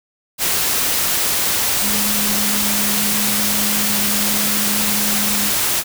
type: tone in noise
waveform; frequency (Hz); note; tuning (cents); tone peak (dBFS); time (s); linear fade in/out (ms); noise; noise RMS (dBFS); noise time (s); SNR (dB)
sine; 207.4; G#3; -2; -24; 1.8-5.52; 50; white; -18; 0.38-5.84; -9
effects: none